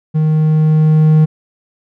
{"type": "tone with level ramp", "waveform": "triangle", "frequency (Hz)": 155.56, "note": "D#3", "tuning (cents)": 0, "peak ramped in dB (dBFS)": [-8, -3], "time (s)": [0.14, 1.26], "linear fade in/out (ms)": 20, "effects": []}